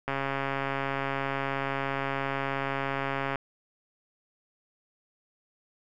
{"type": "click train", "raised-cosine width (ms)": 0.5, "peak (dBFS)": -15, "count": 450, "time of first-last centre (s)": [0.08, 3.357], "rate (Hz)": 137, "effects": []}